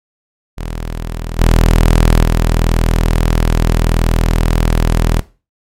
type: tone with level steps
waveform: sawtooth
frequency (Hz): 40.77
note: E1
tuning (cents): -18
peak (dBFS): -16 / -3 / -6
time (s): 0.57-5.21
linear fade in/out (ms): 20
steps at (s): 1.39 / 2.24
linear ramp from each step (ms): 5
effects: noise-tail reverb RT60 0.3 s tail -17 dB re dry + MP3 64 kbps